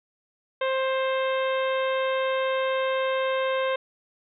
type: harmonic tone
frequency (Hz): 527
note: C5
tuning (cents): +12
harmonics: 1 / 2 / 3 / 4 / 5 / 6 / 7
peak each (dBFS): -24 / -30 / -34 / -36 / -38 / -40 / -41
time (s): 0.61-3.76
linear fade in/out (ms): 5
effects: none